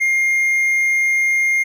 triangle tone, 2122 Hz, C7, 24 cents sharp, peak -12 dBFS, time 0-1.64 s, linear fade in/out 20 ms, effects none

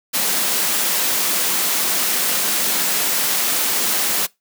white high-pass noise, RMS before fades -19 dBFS, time 0.13-4.27 s, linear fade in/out 20 ms, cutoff 160 Hz, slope 96 dB/octave, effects noise-tail reverb RT60 0.2 s tail -23 dB re dry

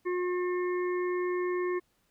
harmonic tone, 359.1 Hz, F4, 48 cents sharp, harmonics 1 / 3 / 5 / 6, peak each -28 / -38 / -42 / -44 dBFS, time 0.05-1.8 s, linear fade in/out 20 ms, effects pink hiss -72 dBFS RMS until 2.1 s

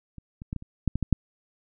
clicks, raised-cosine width 5 ms, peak -29 / -26 / -18 / -20 / -29 / -10 / -14 / -14 / -6 dBFS, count 9, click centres 0.183 / 0.419 / 0.529 / 0.563 / 0.624 / 0.877 / 0.956 / 1.027 / 1.127 s, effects none

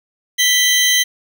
25% pulse tone pair together, 1975.5 / 3136 Hz, B6 / G7, 0 / 0 cents, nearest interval minor sixth, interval 800 cents, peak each -11 dBFS, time 0.38-1.04 s, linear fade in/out 20 ms, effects none

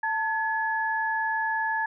sine tone pair together, 888.7 / 1700 Hz, A5 / G#6, +17 / +40 cents, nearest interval major seventh, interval 1123 cents, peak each -27 dBFS, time 0.03-1.86 s, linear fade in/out 5 ms, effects none

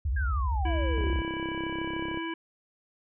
sine tone with vibrato, 67 Hz, C2, 42 cents sharp, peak -25 dBFS, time 0.05-1.21 s, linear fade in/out 5 ms, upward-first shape sine, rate 13 Hz, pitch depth 290 cents each way
sine exponential sweep, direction down, 1661.2 to 334.3 Hz, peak -33 dBFS, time 0.16-1.15 s, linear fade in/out 10 ms
harmonic tone, 329.6 Hz, E4, in tune, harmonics 1 / 3 / 5 / 7 / 9, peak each -33 / -38 / -40 / -41 / -43 dBFS, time 0.65-2.34 s, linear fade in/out 5 ms
click train, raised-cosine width 2 ms, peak -24 dBFS, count 41, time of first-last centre 0.98-2.174 s, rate 33.5 Hz
effects none

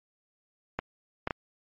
clicks, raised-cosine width 0.5 ms, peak -14 dBFS, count 3, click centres 0.79 / 1.274 / 1.308 s, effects MP3 32 kbps

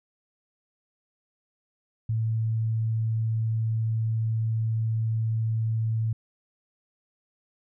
sine tone, 111.8 Hz, A2, 28 cents sharp, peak -23 dBFS, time 2.09-6.13 s, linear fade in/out 5 ms, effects none

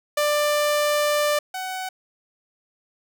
sawtooth tone pair in turn, 592 / 749.8 Hz, D5 / F#5, +14 / +23 cents, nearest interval major third, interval 409 cents, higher second, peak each -15 / -24 dBFS, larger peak first, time 0.17-1.39 / 1.54-1.89 s, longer first, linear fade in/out 5 ms, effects none

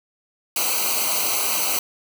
white noise with comb filter, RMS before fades -22 dBFS, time 0.56-1.79 s, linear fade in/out 2 ms, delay 0.57 ms, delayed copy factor -0.9, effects none

